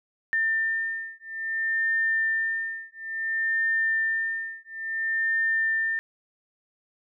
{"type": "beating tone pair", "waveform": "sine", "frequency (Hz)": [1800, 1800.58], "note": ["A6", "A6"], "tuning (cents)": [39, 39], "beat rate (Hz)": 0.58, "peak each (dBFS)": -27, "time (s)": [0.33, 5.99], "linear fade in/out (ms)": 0, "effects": []}